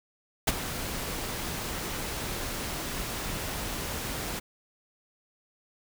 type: noise with ADSR envelope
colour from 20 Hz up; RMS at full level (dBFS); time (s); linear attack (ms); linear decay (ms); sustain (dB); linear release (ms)
pink; -21; 0.47-4.4; 11; 30; -13; 16
effects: none